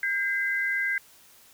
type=tone pair together; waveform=sine; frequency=1600 / 2042 Hz; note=G6 / C7; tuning=+35 / -43 cents; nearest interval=major third; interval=422 cents; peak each=-27 dBFS; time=0.03-0.98 s; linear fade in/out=2 ms; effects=white hiss -55 dBFS RMS until 1.53 s